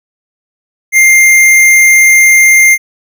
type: tone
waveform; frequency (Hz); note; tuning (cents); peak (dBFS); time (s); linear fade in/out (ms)
square; 2106; C7; +11; -3; 0.92-2.78; 50
effects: none